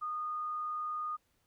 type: tone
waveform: sine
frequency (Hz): 1229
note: D#6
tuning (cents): -22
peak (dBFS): -34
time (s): 0.01-1.17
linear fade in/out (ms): 20
effects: pink hiss -75 dBFS RMS until 1.46 s

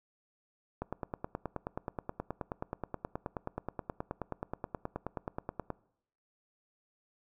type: click train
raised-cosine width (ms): 1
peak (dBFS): -21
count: 47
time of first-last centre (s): 0.82-5.703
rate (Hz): 9.42
effects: noise-tail reverb RT60 0.7 s tail -22 dB re dry

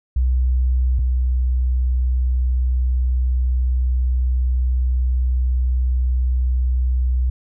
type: tone pair in turn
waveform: sine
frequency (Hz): 63 / 62.72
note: B1 / B1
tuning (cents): +35 / +27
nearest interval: unison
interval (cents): 8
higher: first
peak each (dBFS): -14 / -15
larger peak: first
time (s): 0.16-0.99 / 0.99-7.3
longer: second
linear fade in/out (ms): 5
effects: none

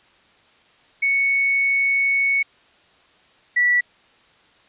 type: tone pair in turn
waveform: sine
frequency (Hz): 2217 / 1950.1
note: C#7 / B6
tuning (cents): 0 / -22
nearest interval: major second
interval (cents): 222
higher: first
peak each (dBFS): -16 / -14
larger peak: second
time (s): 1.02-2.43 / 3.56-3.81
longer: first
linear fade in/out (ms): 10
effects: white hiss -55 dBFS RMS until 4.68 s + resampled to 8000 Hz

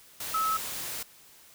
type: tone in noise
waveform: sine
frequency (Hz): 1296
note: E6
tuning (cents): -30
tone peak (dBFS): -25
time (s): 0.34-0.57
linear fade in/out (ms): 5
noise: white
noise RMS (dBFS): -36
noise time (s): 0.2-1.03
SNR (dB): +8
effects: white hiss -55 dBFS RMS until 1.54 s

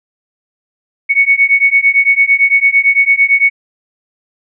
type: beating tone pair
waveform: sine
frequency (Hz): 2217 / 2225.9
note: C#7 / C#7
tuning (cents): 0 / +7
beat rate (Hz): 8.9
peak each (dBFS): -10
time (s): 1.09-3.5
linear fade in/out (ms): 20
effects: none

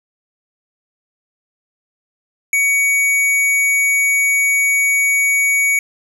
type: tone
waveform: square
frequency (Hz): 2250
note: C#7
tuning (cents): +25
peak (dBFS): -13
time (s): 2.53-5.79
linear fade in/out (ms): 2
effects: none

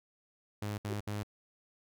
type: tone bursts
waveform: sawtooth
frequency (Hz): 103.83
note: G#2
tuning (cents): 0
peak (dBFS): -31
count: 3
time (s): 0.62-1.232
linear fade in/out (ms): 5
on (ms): 160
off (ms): 66
type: tone with exponential growth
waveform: sine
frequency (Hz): 381.6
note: G4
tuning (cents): -47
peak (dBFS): -31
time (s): 0.85-0.93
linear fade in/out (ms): 2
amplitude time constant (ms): 17
effects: none

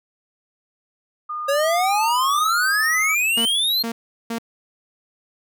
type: tone with pitch glide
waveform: sine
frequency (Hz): 1219 to 1267.1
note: D#6 to D#6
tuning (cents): -36 to +31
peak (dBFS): -25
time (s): 1.29-3.15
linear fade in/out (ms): 10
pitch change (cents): +67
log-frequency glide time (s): 1.76-2.94
type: exponential sweep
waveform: square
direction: up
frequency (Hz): 545 to 4272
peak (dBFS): -18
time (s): 1.48-3.83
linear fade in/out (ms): 10
type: tone bursts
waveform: sawtooth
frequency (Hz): 230.2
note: A#3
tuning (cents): -22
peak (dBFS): -20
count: 3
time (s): 3.37-4.385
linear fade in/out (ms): 5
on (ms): 85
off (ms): 380
effects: none

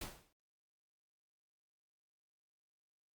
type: noise with exponential decay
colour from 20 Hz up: pink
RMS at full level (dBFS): -41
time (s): 0.01-0.33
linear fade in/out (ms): 5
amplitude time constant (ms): 69
effects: Opus 48 kbps

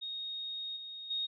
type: tone with level steps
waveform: sine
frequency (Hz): 3729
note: A#7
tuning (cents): 0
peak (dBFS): -37 / -42 / -32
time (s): 0.01-1.27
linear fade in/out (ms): 20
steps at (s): 0.76 / 1.1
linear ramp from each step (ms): 10
effects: none

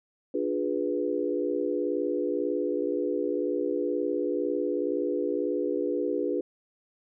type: chord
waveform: sine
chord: D diminished seventh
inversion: none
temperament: equal with one note detuned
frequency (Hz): 293.7 / 353.3 / 415.3 / 493.9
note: D4 / F4 / Ab4 / Cb5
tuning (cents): 0 / +20 / 0 / 0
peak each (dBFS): -31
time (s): 0.34-6.41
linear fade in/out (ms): 5
effects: none

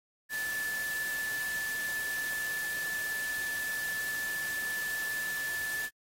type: tone in noise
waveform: sine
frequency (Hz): 1744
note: A6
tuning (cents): -16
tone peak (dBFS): -32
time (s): 0.29-5.9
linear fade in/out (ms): 50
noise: white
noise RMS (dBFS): -41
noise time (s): 0.29-5.9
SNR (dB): +6
effects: AAC 48 kbps

